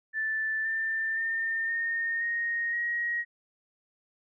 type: tone with pitch steps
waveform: sine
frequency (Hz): 1760 / 1785.6 / 1811.6 / 1837.9 / 1864.7 / 1891.8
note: A6 / A6 / A#6 / A#6 / A#6 / A#6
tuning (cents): 0 / +25 / -50 / -25 / 0 / +25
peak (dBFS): -27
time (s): 0.13-3.25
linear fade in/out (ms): 50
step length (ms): 520
effects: none